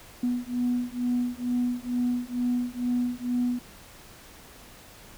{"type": "beating tone pair", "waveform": "sine", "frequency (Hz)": [244.3, 246.5], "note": ["B3", "B3"], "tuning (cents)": [-19, -3], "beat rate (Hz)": 2.2, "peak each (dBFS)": -27, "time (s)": [0.23, 3.59], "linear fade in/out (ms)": 5, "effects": ["tanh soft clip ceiling -18 dBFS", "pink hiss -49 dBFS RMS until 5.17 s"]}